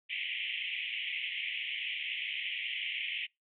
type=band-pass noise; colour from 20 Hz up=white; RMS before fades=-37 dBFS; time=0.09-3.27 s; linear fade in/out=20 ms; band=2000 to 3200 Hz; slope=96 dB/octave; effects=noise-tail reverb RT60 0.2 s tail -26 dB re dry